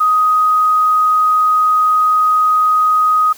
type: tone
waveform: sine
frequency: 1252 Hz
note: D#6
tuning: 10 cents sharp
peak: -9 dBFS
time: 0-3.33 s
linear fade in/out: 10 ms
effects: white hiss -40 dBFS RMS until 3.37 s + high-pass 60 Hz 12 dB/octave